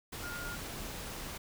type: tone in noise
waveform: sine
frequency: 1417 Hz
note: F6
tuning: 25 cents sharp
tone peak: -41 dBFS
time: 0.23-0.56 s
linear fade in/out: 10 ms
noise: pink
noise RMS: -42 dBFS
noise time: 0.12-1.38 s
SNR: -2 dB
effects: none